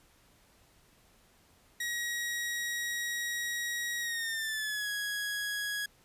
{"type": "tone with pitch glide", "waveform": "sawtooth", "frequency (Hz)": [1901, 1664.5], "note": ["A#6", "G#6"], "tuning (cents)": [33, 3], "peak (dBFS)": -29, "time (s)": [1.8, 5.86], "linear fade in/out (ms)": 5, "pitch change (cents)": -230, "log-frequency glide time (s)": [4, 4.89], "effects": ["pink hiss -64 dBFS RMS until 6.04 s", "resampled to 32000 Hz"]}